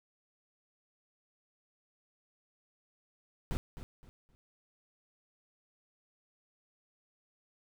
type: noise with echo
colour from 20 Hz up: brown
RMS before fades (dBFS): -33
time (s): 3.51-3.57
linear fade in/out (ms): 0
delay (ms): 260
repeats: 3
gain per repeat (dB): -11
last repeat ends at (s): 4.35
effects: none